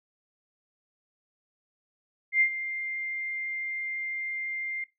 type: tone with ADSR envelope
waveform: sine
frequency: 2102 Hz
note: C7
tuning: 7 cents sharp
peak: -18 dBFS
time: 2.32-4.84 s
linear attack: 87 ms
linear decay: 84 ms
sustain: -13 dB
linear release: 4 ms
effects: noise-tail reverb RT60 0.2 s tail -19 dB re dry